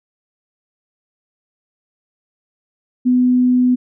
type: tone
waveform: sine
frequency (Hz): 250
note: B3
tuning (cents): +21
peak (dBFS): -10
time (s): 3.05-3.76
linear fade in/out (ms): 20
effects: none